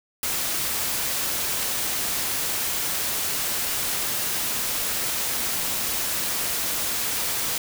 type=noise; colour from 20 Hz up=white; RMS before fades=-26 dBFS; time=0.23-7.58 s; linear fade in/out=2 ms; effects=none